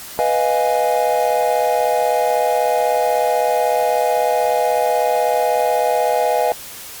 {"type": "chord", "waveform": "triangle", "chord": "F half-diminished seventh", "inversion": "second", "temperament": "equal", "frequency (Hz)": [493.9, 622.3, 698.5, 830.6], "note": ["Cb5", "Eb5", "F5", "Ab5"], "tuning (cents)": [0, 0, 0, 0], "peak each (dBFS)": -18, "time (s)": [0.19, 6.52], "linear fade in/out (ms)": 0, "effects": ["white hiss -34 dBFS RMS until 7 s", "Opus 48 kbps"]}